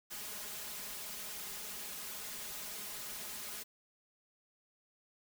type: noise with comb filter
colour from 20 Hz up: white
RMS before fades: -44 dBFS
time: 0.1-3.64 s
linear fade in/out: 20 ms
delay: 4.8 ms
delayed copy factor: +0.8
effects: none